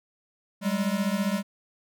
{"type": "beating tone pair", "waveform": "square", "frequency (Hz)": [192.2, 207.2], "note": ["G3", "G#3"], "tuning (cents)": [-34, -4], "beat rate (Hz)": 15, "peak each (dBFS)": -28, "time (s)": [0.61, 1.43], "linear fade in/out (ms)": 50, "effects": []}